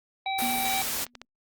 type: harmonic tone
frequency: 773 Hz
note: G5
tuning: 24 cents flat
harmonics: 1 / 3 / 5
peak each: -28 / -33 / -35 dBFS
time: 0.26-0.82 s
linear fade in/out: 2 ms
type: noise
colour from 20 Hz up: white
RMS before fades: -30 dBFS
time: 0.38-1.05 s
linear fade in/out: 10 ms
type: tone with exponential decay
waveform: sine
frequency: 242.4 Hz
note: B3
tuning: 32 cents flat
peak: -29 dBFS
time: 0.42-1.25 s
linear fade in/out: 2 ms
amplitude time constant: 180 ms
type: clicks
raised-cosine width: 0.2 ms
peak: -23 dBFS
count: 5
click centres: 0.746 / 1.023 / 1.066 / 1.153 / 1.216 s
effects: Opus 32 kbps